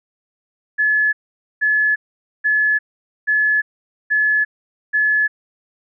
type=tone bursts; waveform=sine; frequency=1713 Hz; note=A6; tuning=47 cents flat; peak=-13 dBFS; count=6; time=0.78-5.28 s; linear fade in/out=20 ms; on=350 ms; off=480 ms; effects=none